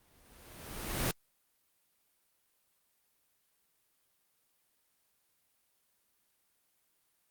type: noise with exponential growth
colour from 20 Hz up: pink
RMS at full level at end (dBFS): -30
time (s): 0-1.11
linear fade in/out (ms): 0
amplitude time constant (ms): 240
effects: white hiss -75 dBFS RMS until 7.3 s + Opus 32 kbps